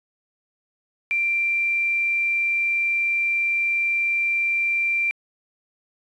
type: tone with quantisation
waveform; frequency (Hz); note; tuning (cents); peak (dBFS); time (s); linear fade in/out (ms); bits
sine; 2361; D7; +9; -19; 1.11-5.11; 0; 8
effects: resampled to 22050 Hz